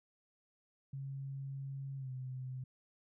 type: tone with pitch glide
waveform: sine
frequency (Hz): 136.6 to 129.01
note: C#3 to C3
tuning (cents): -25 to -24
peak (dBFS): -40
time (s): 0.93-2.64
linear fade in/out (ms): 5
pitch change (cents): -99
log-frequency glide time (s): 1.97-2.1
effects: none